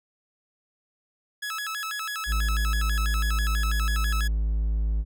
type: tone with vibrato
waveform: sawtooth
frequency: 1480 Hz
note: F#6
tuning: in tune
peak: -26 dBFS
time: 1.42-4.28 s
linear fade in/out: 10 ms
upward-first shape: square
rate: 6.1 Hz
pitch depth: 220 cents each way
type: tone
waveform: triangle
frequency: 53.7 Hz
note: A1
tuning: 41 cents flat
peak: -20 dBFS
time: 2.26-5.05 s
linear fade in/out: 50 ms
effects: none